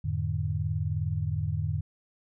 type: tone cluster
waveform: sine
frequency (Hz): 87.3 / 106.6 / 149.6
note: F2 / G#2 / D3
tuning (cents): 0 / +46 / +32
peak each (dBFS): -31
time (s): 0.04-1.81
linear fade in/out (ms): 10
effects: none